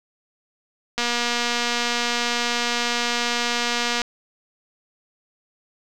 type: click train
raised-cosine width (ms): 0.2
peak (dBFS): -6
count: 727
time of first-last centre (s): 0.98-4.018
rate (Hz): 239
effects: none